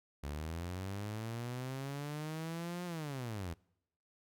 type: linear two-way sweep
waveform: sawtooth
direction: up then down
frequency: 69.7 to 179 to 78.7 Hz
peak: -35 dBFS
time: 0.23-3.54 s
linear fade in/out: 10 ms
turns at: 2.85 s
effects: noise-tail reverb RT60 0.8 s tail -25 dB re dry